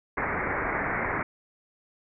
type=low-pass noise; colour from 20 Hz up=white; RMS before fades=-29 dBFS; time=0.17-1.23 s; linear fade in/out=5 ms; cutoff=2200 Hz; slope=96 dB/octave; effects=none

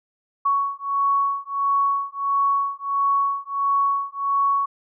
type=beating tone pair; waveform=sine; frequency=1114 / 1115.5 Hz; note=C#6 / C#6; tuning=+8 / +11 cents; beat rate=1.5 Hz; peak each=-22 dBFS; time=0.45-4.66 s; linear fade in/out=10 ms; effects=none

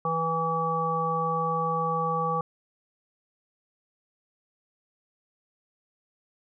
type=harmonic tone; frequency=163.6 Hz; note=E3; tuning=13 cents flat; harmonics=1 / 3 / 5 / 7; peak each=-32 / -31 / -31 / -27 dBFS; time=0.05-2.41 s; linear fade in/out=2 ms; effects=none

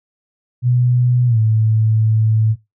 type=tone with pitch glide; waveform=sine; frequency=123.47 to 110 Hz; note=B2 to A2; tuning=0 to 0 cents; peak=-11 dBFS; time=0.62-2.56 s; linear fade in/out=50 ms; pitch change=-200 cents; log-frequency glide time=1.27-1.38 s; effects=noise-tail reverb RT60 0.2 s tail -19 dB re dry

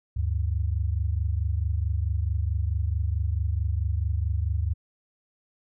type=tone pair together; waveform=sine; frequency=73.4 / 97.98 Hz; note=D2 / G2; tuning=0 / 0 cents; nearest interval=perfect fourth; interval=500 cents; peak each=-25 / -27 dBFS; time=0.16-4.74 s; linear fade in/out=10 ms; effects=none

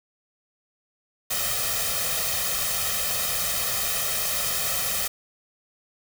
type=noise with comb filter; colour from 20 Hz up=white; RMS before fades=-26 dBFS; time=1.3-5.08 s; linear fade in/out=10 ms; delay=1.6 ms; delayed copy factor=+1; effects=none

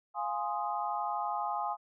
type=chord; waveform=sine; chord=F minor seventh; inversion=none; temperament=equal; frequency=698.5 / 830.6 / 1046.5 / 1244.5 Hz; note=F5 / Ab5 / C6 / Eb6; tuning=0 / 0 / 0 / 0 cents; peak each=-38 / -34 / -38 / -38 dBFS; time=0.14-1.77 s; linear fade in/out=50 ms; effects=none

